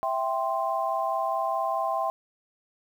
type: chord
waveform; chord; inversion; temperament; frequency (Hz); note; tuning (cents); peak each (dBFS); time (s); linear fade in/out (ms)
sine; C major; first; equal; 659.3 / 784 / 1046.5; E5 / G5 / C6; 0 / 0 / 0; -29; 0.03-2.1; 0
effects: 9-bit